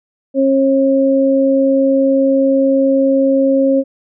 sine tone pair together, 270.5 / 541 Hz, C#4 / C#5, -42 / -42 cents, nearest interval octave, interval 1200 cents, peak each -12 dBFS, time 0.34-3.84 s, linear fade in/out 50 ms, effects none

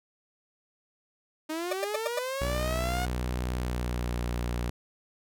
sawtooth linear sweep, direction up, 306.2 to 730 Hz, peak -27 dBFS, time 1.49-3.06 s, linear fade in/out 10 ms
40% pulse tone bursts, 596 Hz, D5, 25 cents sharp, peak -25 dBFS, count 5, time 1.71-2.19 s, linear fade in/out 5 ms, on 20 ms, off 95 ms
sawtooth tone with pitch glide, 61.74 to 59.91 Hz, B1 to A#1, 0 to +48 cents, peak -25 dBFS, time 2.41-4.7 s, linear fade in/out 5 ms, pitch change -52 cents, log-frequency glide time 3.58-4.17 s
effects none

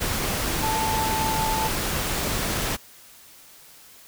sine tone in noise, 880 Hz, A5, in tune, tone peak -24 dBFS, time 0.62-1.69 s, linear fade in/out 20 ms, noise pink, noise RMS -26 dBFS, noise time 0-2.77 s, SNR -1 dB, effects white hiss -49 dBFS RMS until 4.07 s

